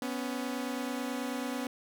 sawtooth tone pair together, 248 / 277.2 Hz, B3 / C#4, +7 / 0 cents, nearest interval major second, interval 193 cents, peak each -31 / -33 dBFS, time 0.02-1.67 s, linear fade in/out 2 ms, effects none

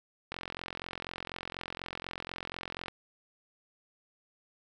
click train, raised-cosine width 0.3 ms, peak -21 dBFS, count 114, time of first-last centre 0.32-2.882 s, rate 44.1 Hz, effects none

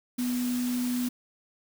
sine tone in noise, 246.9 Hz, B3, in tune, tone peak -26 dBFS, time 0.18-1.09 s, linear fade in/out 10 ms, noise white, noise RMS -39 dBFS, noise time 0.18-1.09 s, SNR +10 dB, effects none

